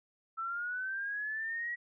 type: linear sweep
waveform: sine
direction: up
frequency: 1318.5 to 1929 Hz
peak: -34 dBFS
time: 0.37-1.76 s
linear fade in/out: 20 ms
effects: none